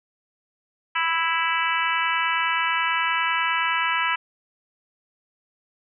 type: harmonic tone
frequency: 329.6 Hz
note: E4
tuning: in tune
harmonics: 3 / 4 / 5 / 6 / 7 / 8 / 9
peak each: -26 / -27 / -28 / -29 / -29 / -30 / -31 dBFS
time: 0.95-4.16 s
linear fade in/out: 10 ms
effects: none

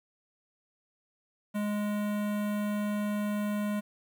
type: tone with notch filter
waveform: square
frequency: 207.7 Hz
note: G#3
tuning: in tune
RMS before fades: -31 dBFS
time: 1.54-3.81 s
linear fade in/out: 20 ms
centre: 5100 Hz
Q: 0.73
effects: 10-bit

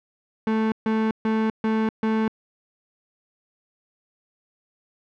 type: tone bursts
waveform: 35% pulse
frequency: 220 Hz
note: A3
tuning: in tune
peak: -18 dBFS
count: 5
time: 0.47-2.28 s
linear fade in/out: 2 ms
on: 250 ms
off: 140 ms
effects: low-pass 2000 Hz 12 dB/octave

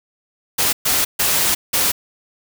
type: noise bursts at uneven times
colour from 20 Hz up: white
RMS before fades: -17 dBFS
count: 4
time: 0.58-0.73 / 0.85-1.05 / 1.19-1.55 / 1.73-1.92 s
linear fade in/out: 10 ms
effects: none

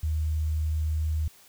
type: tone with quantisation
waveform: sine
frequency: 77.78 Hz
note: D#2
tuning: in tune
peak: -24 dBFS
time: 0.03-1.28 s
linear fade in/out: 5 ms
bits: 9
effects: white hiss -55 dBFS RMS until 1.48 s

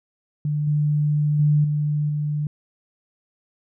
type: tone with level steps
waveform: sine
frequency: 148.8 Hz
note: D3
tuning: 23 cents sharp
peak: -20 / -17 / -14 / -19 / -21 dBFS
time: 0.45-2.47 s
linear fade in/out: 2 ms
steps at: 0.67 / 1.39 / 1.64 / 2.09 s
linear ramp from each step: 5 ms
effects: none

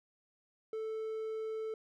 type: tone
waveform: triangle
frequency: 440 Hz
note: A4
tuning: in tune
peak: -34 dBFS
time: 0.73-1.74 s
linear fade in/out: 2 ms
effects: none

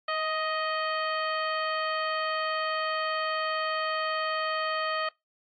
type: harmonic tone with a mistuned harmonic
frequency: 625 Hz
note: D#5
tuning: 8 cents sharp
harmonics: 1 / 2 / 3 / 4 / 5 / 6 / 7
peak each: -33 / -30 / -35 / -40 / -38 / -51 / -41 dBFS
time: 0.08-5.09 s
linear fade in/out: 5 ms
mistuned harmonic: 1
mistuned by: +19 cents
effects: noise-tail reverb RT60 0.2 s tail -25 dB re dry + AAC 48 kbps

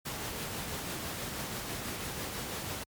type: noise with tremolo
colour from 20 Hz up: pink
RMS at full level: -36 dBFS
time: 0.05-2.84 s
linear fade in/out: 10 ms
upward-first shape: triangle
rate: 6.1 Hz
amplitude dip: 30%
effects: high-pass 60 Hz 12 dB/octave + MP3 96 kbps

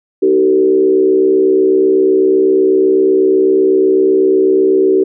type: tone with frequency modulation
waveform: sine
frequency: 381.1 Hz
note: G4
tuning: 49 cents flat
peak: -7 dBFS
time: 0.22-5.04 s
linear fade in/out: 10 ms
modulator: 68 Hz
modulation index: 0.85
effects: none

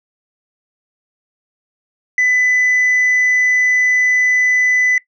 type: tone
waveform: sine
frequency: 2000 Hz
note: B6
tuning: 21 cents sharp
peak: -9 dBFS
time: 2.18-4.98 s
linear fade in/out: 2 ms
effects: noise-tail reverb RT60 0.1 s tail -18 dB re dry + tanh soft clip ceiling -9 dBFS

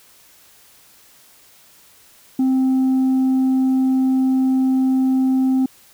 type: tone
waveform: sine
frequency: 261.6 Hz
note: C4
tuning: in tune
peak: -11 dBFS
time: 2.39-5.66 s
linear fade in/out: 5 ms
effects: tanh soft clip ceiling -13 dBFS + white hiss -50 dBFS RMS until 5.93 s

